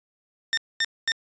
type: tone bursts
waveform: 20% pulse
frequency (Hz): 1814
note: A#6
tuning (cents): -48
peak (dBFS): -16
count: 3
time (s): 0.53-1.119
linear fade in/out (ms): 0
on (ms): 43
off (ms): 230
effects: resampled to 16000 Hz